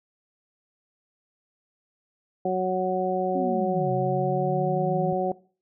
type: harmonic tone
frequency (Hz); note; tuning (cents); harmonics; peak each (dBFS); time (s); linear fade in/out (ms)
185; F#3; 0; 1 / 2 / 3 / 4; -30 / -27 / -28 / -27; 2.45-5.32; 5
type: linear two-way sweep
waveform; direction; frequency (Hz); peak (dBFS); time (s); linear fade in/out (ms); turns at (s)
sine; down then up; 277.2 to 130.81 to 165.6; -27; 3.35-5.13; 2; 3.91
effects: noise-tail reverb RT60 0.4 s tail -20 dB re dry